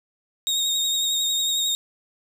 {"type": "tone with vibrato", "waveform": "30% pulse", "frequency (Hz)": 3729, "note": "A#7", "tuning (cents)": 0, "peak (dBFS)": -18, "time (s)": [0.47, 1.75], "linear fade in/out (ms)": 0, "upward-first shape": "sine", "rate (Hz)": 11, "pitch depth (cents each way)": 31, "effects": []}